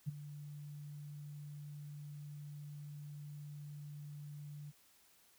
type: tone with ADSR envelope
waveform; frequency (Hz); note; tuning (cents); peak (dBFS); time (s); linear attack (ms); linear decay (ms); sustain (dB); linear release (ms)
sine; 146.83; D3; 0; -33; 0.06-4.72; 25; 18; -13; 28
effects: white hiss -68 dBFS RMS until 5.38 s